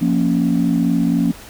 sine chord, Bb minor, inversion second, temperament equal, 174.61 / 233.1 / 277.2 Hz, F3 / Bb3 / Db4, 0 / 0 / 0 cents, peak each -17 dBFS, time 0.01-1.32 s, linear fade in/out 10 ms, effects tanh soft clip ceiling -7 dBFS + pink hiss -39 dBFS RMS until 1.49 s

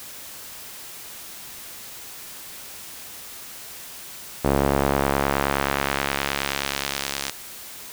sawtooth tone with band-pass filter sweep, 69.5 Hz, C#2, 5 cents sharp, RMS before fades -24 dBFS, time 4.44-7.31 s, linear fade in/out 10 ms, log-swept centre 520 to 6000 Hz, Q 0.72, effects white hiss -39 dBFS RMS until 7.92 s

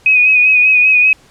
sine tone with vibrato, 2507 Hz, D#7, 12 cents sharp, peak -6 dBFS, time 0.06-1.13 s, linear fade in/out 2 ms, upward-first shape sine, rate 5.1 Hz, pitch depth 36 cents each way, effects pink hiss -47 dBFS RMS until 1.3 s + low-pass 9000 Hz 12 dB/octave

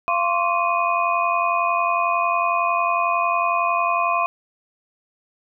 sine tone cluster, 688 / 1052 / 1143 / 2488 Hz, F5 / C6 / D6 / D#7, -26 / +9 / -47 / -1 cents, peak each -23 / -21 / -24 / -26 dBFS, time 0.08-4.26 s, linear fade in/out 0 ms, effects none

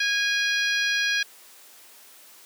harmonic tone, 822 Hz, G#5, 18 cents flat, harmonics 2 / 3 / 4 / 5 / 6 / 7, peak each -24 / -28 / -30 / -32 / -34 / -35 dBFS, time 0-1.23 s, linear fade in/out 5 ms, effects white hiss -50 dBFS RMS until 2.45 s + high-pass 300 Hz 12 dB/octave

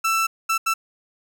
30% pulse tone bursts at uneven times, 1330 Hz, E6, 15 cents sharp, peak -16 dBFS, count 3, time 0.04-0.27 / 0.49-0.58 / 0.66-0.74 s, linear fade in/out 10 ms, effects none

